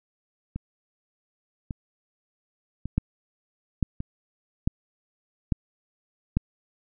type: two click trains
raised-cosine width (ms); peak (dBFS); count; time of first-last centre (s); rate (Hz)
5; -9 / -19; 5 / 4; 2.98-6.37 / 0.56-4.004; 1.18 / 0.871
effects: none